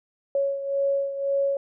sine beating tone pair, 554.4 / 556.3 Hz, C#5 / C#5, 0 / +6 cents, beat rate 1.9 Hz, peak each -23 / -29 dBFS, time 0.35-1.57 s, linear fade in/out 2 ms, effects none

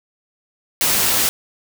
white noise, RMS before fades -17 dBFS, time 0.81-1.29 s, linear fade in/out 0 ms, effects none

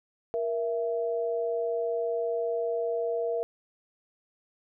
sine tone pair together, 470.2 / 665 Hz, A#4 / E5, +15 / +15 cents, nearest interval tritone, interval 600 cents, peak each -28 / -31 dBFS, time 0.34-3.43 s, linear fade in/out 0 ms, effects none

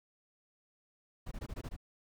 brown noise bursts, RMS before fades -41 dBFS, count 7, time 1.26-1.765 s, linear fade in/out 10 ms, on 55 ms, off 20 ms, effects none

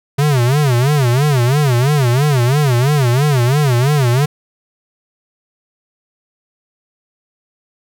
square tone with vibrato, 133.9 Hz, C3, 40 cents sharp, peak -11 dBFS, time 0.18-4.26 s, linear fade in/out 10 ms, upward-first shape sine, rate 3 Hz, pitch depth 210 cents each way, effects none

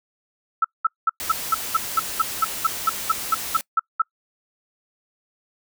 sine tone bursts, 1318.5 Hz, E6, in tune, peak -14 dBFS, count 16, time 0.62-4.02 s, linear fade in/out 5 ms, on 25 ms, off 200 ms
white noise, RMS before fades -30 dBFS, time 1.2-3.61 s, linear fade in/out 0 ms
effects noise-tail reverb RT60 0.1 s tail -24 dB re dry

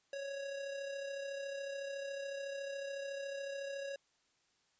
square tone with amplitude modulation, 554.4 Hz, C#5, in tune, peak -39 dBFS, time 0.13-3.96 s, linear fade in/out 2 ms, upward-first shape sine, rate 33.9 Hz, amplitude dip 40%, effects white hiss -75 dBFS RMS until 4.79 s + resampled to 16000 Hz

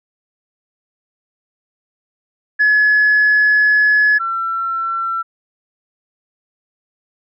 sine tone pair in turn, 1700 / 1349.3 Hz, G#6 / E6, +40 / +40 cents, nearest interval major third, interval 400 cents, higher first, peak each -8 / -17 dBFS, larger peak first, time 2.59-4.19 / 4.19-5.23 s, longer first, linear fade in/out 20 ms, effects tanh soft clip ceiling -6 dBFS

